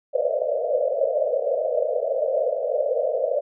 white band-pass noise, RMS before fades -23 dBFS, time 0.13-3.41 s, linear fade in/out 20 ms, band 480 to 640 Hz, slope 96 dB/octave, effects none

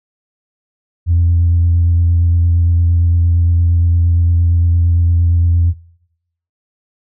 sine tone with vibrato, 85.4 Hz, F2, 38 cents flat, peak -7 dBFS, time 1.06-5.74 s, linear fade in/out 50 ms, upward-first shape triangle, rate 8.7 Hz, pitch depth 23 cents each way, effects noise-tail reverb RT60 0.8 s tail -22 dB re dry + tanh soft clip ceiling -5 dBFS

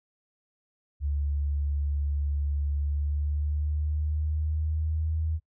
sine tone with pitch glide, 71.9 to 79.32 Hz, D2 to D#2, -36 to +34 cents, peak -25 dBFS, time 1-5.4 s, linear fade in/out 50 ms, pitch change +170 cents, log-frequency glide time 2.75-5.17 s, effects noise-tail reverb RT60 0.1 s tail -25 dB re dry

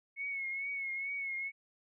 sine tone with vibrato, 2194 Hz, C#7, 18 cents flat, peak -35 dBFS, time 0.16-1.52 s, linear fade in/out 50 ms, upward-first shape triangle, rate 2.3 Hz, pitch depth 54 cents each way, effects none

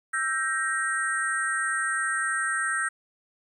sine tone cluster, 1330 / 1573 / 1875 / 8530 Hz, E6 / G6 / A#6 / C9, +15 / +6 / +10 / +32 cents, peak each -30 / -28 / -30 / -34 dBFS, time 0.13-2.89 s, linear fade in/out 10 ms, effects 10-bit

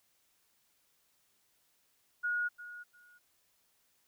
sine tone with echo, 1445 Hz, F#6, 41 cents flat, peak -30 dBFS, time 2.23-2.49 s, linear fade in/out 20 ms, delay 350 ms, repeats 2, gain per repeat -14 dB, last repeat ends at 3.19 s, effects white hiss -73 dBFS RMS until 4.07 s

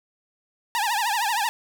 sawtooth tone with vibrato, 880 Hz, A5, in tune, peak -18 dBFS, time 0.75-1.49 s, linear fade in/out 0 ms, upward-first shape triangle, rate 13 Hz, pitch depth 200 cents each way, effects 8-bit

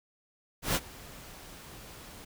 pink noise with ADSR envelope, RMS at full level -26 dBFS, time 0.62-2.25 s, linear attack 130 ms, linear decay 46 ms, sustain -22 dB, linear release 10 ms, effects none

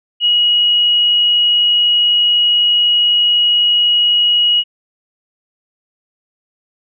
sine tone, 2902 Hz, F#7, 34 cents flat, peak -9 dBFS, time 0.2-4.64 s, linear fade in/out 50 ms, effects none

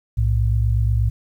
sine tone pair together, 61.68 / 110 Hz, B1 / A2, -2 / 0 cents, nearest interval minor seventh, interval 1002 cents, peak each -18 dBFS, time 0.17-1.1 s, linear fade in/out 10 ms, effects 9-bit

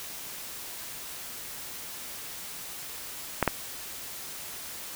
clicks, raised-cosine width 0.5 ms, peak -7 dBFS, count 2, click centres 3.427 / 3.477 s, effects white hiss -40 dBFS RMS until 4.95 s

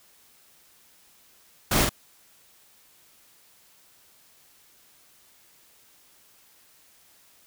pink noise with echo, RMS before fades -23 dBFS, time 1.71-1.85 s, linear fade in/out 5 ms, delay 43 ms, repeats 1, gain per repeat -2 dB, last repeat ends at 1.893 s, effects white hiss -58 dBFS RMS until 7.46 s

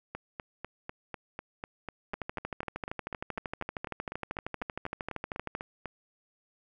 two click trains, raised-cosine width 0.5 ms, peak -22 / -19 dBFS, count 24 / 45, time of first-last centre 0.15-5.857 / 2.14-5.551 s, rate 4.03 / 12.9 Hz, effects none

